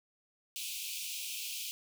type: high-pass noise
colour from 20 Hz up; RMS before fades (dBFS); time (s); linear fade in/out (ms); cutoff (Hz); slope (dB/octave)
pink; -40; 0.56-1.71; 0; 2400; 96
effects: none